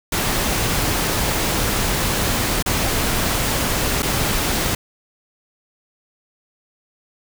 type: noise with dropouts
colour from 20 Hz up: pink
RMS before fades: -20 dBFS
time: 0.12-4.75 s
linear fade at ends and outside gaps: 5 ms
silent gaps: 2.626-2.66 / 4.023-4.028 s
effects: none